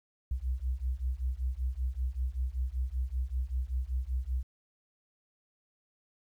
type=beating tone pair; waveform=sine; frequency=60.9 / 66.1 Hz; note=B1 / C2; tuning=-24 / +18 cents; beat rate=5.2 Hz; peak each=-33 / -33 dBFS; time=0.31-4.43 s; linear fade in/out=5 ms; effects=11-bit